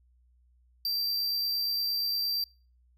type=tone with amplitude modulation; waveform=square; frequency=4699 Hz; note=D8; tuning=in tune; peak=-27 dBFS; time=0.85-2.44 s; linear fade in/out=2 ms; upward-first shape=sine; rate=68.6 Hz; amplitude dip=25%; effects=noise-tail reverb RT60 0.4 s tail -25 dB re dry + added 61 Hz sine -61 dBFS peak until 2.97 s